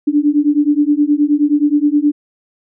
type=beating tone pair; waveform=sine; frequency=289 / 298.5 Hz; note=D4 / D4; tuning=-28 / +28 cents; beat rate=9.5 Hz; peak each=-13 dBFS; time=0.07-2.12 s; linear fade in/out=10 ms; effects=none